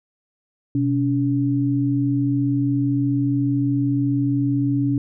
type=tone pair together; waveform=sine; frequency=126.15 / 283.2 Hz; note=B2 / C#4; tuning=+37 / +37 cents; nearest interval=octave + major second; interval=1400 cents; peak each=-21 / -19 dBFS; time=0.75-4.98 s; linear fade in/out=2 ms; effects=none